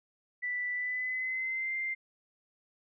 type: tone with pitch glide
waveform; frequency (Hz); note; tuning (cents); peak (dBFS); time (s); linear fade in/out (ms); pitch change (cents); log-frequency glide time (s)
sine; 1975.5 to 2093; B6 to C7; 0 to 0; -31; 0.42-1.95; 20; +100; 0.73-1.74
effects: none